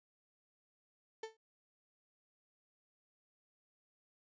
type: tone with exponential decay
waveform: 35% pulse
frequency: 443.3 Hz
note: A4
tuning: 13 cents sharp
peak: -37 dBFS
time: 1.23-1.37 s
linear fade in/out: 5 ms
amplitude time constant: 29 ms
effects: resampled to 16000 Hz